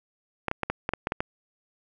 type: clicks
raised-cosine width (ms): 0.5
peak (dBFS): -11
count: 9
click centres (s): 0.483 / 0.514 / 0.633 / 0.7 / 0.891 / 0.936 / 1.071 / 1.121 / 1.205
effects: none